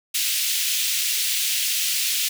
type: high-pass noise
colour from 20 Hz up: pink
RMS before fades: -23 dBFS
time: 0.14-2.29 s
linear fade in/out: 10 ms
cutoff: 2600 Hz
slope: 24 dB/octave
effects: none